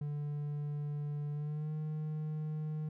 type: tone with pitch glide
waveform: triangle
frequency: 146.83 to 153.95 Hz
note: D3 to D#3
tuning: 0 to -18 cents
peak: -33 dBFS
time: 0.01-2.89 s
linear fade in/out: 5 ms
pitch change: +82 cents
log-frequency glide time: 1.32-1.72 s
effects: none